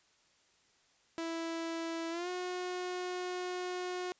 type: tone with pitch glide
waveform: sawtooth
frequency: 330 to 362 Hz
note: E4 to F#4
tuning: +2 to -38 cents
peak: -32 dBFS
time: 1.18-4.12 s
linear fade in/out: 0 ms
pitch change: +160 cents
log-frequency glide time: 2.1-2.29 s
effects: white hiss -69 dBFS RMS until 4.19 s + resampled to 16000 Hz